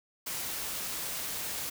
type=noise; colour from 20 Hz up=white; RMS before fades=-36 dBFS; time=0.26-1.7 s; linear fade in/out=10 ms; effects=none